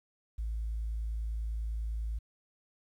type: tone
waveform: sine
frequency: 55 Hz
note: A1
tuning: in tune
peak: -31 dBFS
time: 0.38-2.19 s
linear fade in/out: 10 ms
effects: tanh soft clip ceiling -28 dBFS + 11-bit